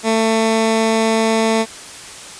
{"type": "tone", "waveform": "15% pulse", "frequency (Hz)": 223, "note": "A3", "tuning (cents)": 23, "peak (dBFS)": -7, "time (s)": [0.03, 1.66], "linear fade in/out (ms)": 50, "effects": ["white hiss -34 dBFS RMS until 2.39 s", "resampled to 22050 Hz"]}